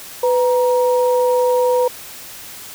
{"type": "tone pair together", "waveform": "sine", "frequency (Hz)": [498.9, 942.7], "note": ["B4", "A#5"], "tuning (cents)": [17, 19], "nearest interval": "major seventh", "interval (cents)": 1102, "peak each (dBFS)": [-13, -20], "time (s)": [0.23, 1.88], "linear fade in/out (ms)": 5, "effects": ["white hiss -35 dBFS RMS until 2.74 s"]}